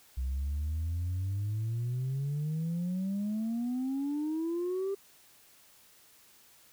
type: exponential sweep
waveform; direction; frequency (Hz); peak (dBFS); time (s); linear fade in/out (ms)
sine; up; 62.8 to 399.1; -28; 0.17-4.95; 10
effects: tanh soft clip ceiling -28 dBFS + white hiss -60 dBFS RMS until 6.72 s